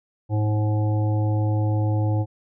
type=harmonic tone; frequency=106.4 Hz; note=G#2; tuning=42 cents sharp; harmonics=1 / 3 / 5 / 7 / 8; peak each=-19 / -29 / -33 / -36 / -37 dBFS; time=0.29-2.26 s; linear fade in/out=50 ms; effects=none